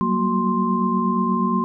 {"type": "tone cluster", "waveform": "sine", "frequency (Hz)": [186.8, 195.2, 232.6, 370.2, 1049], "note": ["F#3", "G3", "A#3", "F#4", "C6"], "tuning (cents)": [17, -7, -4, 1, 4], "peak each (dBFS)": [-23, -28, -22, -29, -22], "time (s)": [0.01, 1.64], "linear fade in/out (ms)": 0, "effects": []}